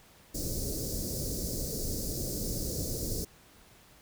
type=band-stop noise; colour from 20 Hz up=pink; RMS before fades=-34 dBFS; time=0.34-3.25 s; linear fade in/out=10 ms; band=570 to 4600 Hz; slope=48 dB/octave; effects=pink hiss -58 dBFS RMS until 4.01 s